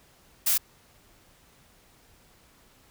blue noise, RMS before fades -23 dBFS, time 0.46-0.58 s, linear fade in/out 10 ms, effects pink hiss -59 dBFS RMS until 2.9 s

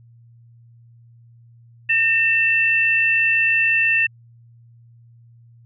sine tone pair together, 1823 / 2671 Hz, A#6 / E7, -39 / +22 cents, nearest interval perfect fifth, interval 661 cents, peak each -19 / -16 dBFS, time 1.89-4.07 s, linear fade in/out 10 ms, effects added 117 Hz sine -46 dBFS peak until 5.65 s

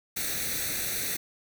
white noise with comb filter, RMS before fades -31 dBFS, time 0.16-1.17 s, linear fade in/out 10 ms, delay 0.49 ms, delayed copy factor +0.75, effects none

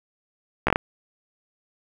slowing click train, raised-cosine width 0.5 ms, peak -4 dBFS, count 5, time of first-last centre 0.67-0.759 s, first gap 14 ms, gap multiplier 1.32, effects 7-bit

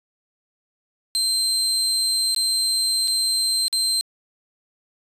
30% pulse tone with dropouts, 4132 Hz, C8, 22 cents flat, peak -16 dBFS, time 1.15-4.01 s, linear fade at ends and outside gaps 0 ms, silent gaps 2.347-2.363 / 3.075-3.08 / 3.681-3.728 s, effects resampled to 32000 Hz

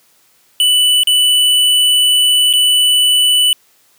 square tone with dropouts, 2977 Hz, F#7, 10 cents sharp, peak -9 dBFS, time 0.6-3.53 s, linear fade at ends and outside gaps 1 ms, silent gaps 1.034-1.072 / 2.529-2.536 s, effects white hiss -53 dBFS RMS until 3.98 s + high-pass 100 Hz 12 dB/octave

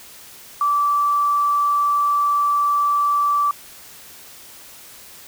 sine tone, 1161 Hz, D6, 20 cents flat, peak -15 dBFS, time 0.61-3.51 s, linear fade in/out 2 ms, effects white hiss -42 dBFS RMS until 5.27 s

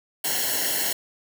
white noise with comb filter, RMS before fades -25 dBFS, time 0.24-0.93 s, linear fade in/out 5 ms, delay 0.82 ms, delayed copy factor -0.95, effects none

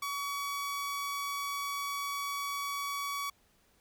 sawtooth tone, 1132 Hz, C#6, 36 cents sharp, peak -30 dBFS, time 0.02-3.3 s, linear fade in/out 5 ms, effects pink hiss -68 dBFS RMS until 3.8 s

